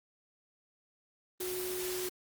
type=tone in noise; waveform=sine; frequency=366 Hz; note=F#4; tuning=19 cents flat; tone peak=-36 dBFS; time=1.4-2.09 s; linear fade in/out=5 ms; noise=white; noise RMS=-39 dBFS; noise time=1.4-2.09 s; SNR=0 dB; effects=Opus 24 kbps